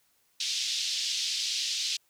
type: band-pass noise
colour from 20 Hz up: white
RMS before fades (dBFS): -31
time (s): 0.4-1.97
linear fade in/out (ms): 5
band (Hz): 3100 to 5400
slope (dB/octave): 24
effects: white hiss -69 dBFS RMS until 2.09 s